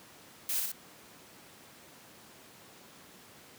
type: noise with echo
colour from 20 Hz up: blue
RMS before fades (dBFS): -32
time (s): 0.49-0.6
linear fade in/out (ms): 2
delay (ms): 59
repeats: 2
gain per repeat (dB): -3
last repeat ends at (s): 0.718
effects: pink hiss -54 dBFS RMS until 3.58 s + high-pass 150 Hz 12 dB/octave